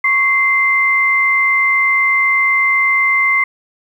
sine tone pair together, 1102 / 2082 Hz, C#6 / C7, -11 / -9 cents, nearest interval major seventh, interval 1102 cents, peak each -18 / -11 dBFS, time 0.04-3.44 s, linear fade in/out 5 ms, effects 8-bit

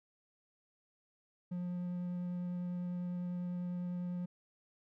triangle tone with vibrato, 177.7 Hz, F3, 30 cents sharp, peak -34 dBFS, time 1.51-4.26 s, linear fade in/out 10 ms, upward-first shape triangle, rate 10 Hz, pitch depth 9 cents each way, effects none

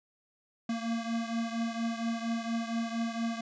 square beating tone pair, 228.7 / 233 Hz, A#3 / A#3, -33 / -1 cents, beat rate 4.3 Hz, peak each -33 / -37 dBFS, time 0.69-3.41 s, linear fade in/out 5 ms, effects resampled to 16000 Hz

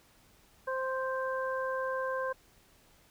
harmonic tone, 523.3 Hz, C5, in tune, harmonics 1 / 2 / 3, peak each -33 / -36 / -38 dBFS, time 0.67-2.33 s, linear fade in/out 10 ms, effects pink hiss -63 dBFS RMS until 3.1 s

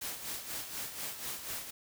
white noise with tremolo, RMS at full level -38 dBFS, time 0.01-1.71 s, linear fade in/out 10 ms, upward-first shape sine, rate 4.1 Hz, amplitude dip 60%, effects none

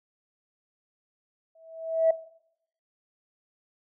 sine tone with exponential growth, 651 Hz, E5, 22 cents flat, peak -15 dBFS, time 1.55-2.11 s, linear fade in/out 5 ms, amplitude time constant 120 ms, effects noise-tail reverb RT60 0.7 s tail -18 dB re dry + tanh soft clip ceiling -12 dBFS

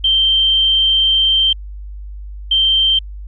sine tone bursts at uneven times, 3136 Hz, G7, in tune, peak -10 dBFS, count 2, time 0.04-1.53 / 2.51-2.99 s, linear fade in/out 5 ms, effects added 50 Hz sine -27 dBFS peak until 3.27 s

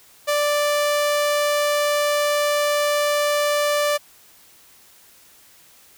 sawtooth tone, 587.3 Hz, D5, in tune, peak -14 dBFS, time 0.27-3.98 s, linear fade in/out 20 ms, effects white hiss -51 dBFS RMS until 5.97 s

